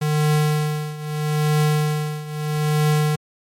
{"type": "tone with tremolo", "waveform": "square", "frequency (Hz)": 151.3, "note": "D#3", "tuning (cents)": -48, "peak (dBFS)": -15, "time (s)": [0.01, 3.16], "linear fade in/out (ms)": 10, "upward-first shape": "triangle", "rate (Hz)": 0.78, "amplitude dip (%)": 85, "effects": ["MP3 64 kbps"]}